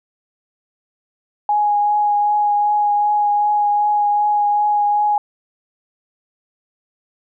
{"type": "tone with vibrato", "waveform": "sine", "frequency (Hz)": 830, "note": "G#5", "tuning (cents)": -1, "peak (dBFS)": -13, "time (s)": [1.49, 5.18], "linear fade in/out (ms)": 2, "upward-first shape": "triangle", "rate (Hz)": 2.6, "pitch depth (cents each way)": 15, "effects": []}